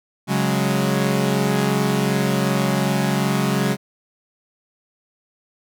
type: chord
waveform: sawtooth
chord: C# suspended fourth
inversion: none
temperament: equal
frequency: 138.59 / 185 / 207.7 Hz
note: C#3 / F#3 / G#3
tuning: 0 / 0 / 0 cents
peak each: -18 dBFS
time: 0.27-3.77 s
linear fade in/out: 50 ms
effects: none